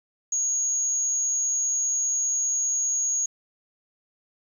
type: tone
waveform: sine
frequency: 6645 Hz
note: G#8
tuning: in tune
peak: -22 dBFS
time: 0.32-3.26 s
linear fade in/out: 5 ms
effects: 9-bit